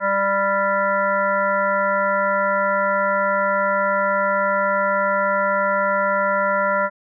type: harmonic tone with a mistuned harmonic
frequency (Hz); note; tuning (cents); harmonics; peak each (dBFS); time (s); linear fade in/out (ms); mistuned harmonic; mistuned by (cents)
197.4; G3; +12; 1 / 3 / 5 / 7 / 9 / 10; -31 / -21 / -23 / -21 / -29 / -31; 0-6.9; 50; 9; -18
effects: none